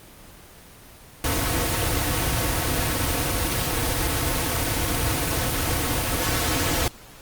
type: noise with comb filter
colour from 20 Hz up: pink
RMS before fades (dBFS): -23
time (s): 1.24-6.88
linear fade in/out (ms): 2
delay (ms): 5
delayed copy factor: -1
effects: pink hiss -46 dBFS RMS until 7.21 s + Opus 24 kbps